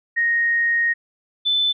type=tone pair in turn; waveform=sine; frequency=1866 / 3516 Hz; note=A#6 / A7; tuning=+1 / -2 cents; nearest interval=major seventh; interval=1097 cents; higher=second; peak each=-16 dBFS; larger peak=neither; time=0.16-0.94 / 1.45-1.73 s; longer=first; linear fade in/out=20 ms; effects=none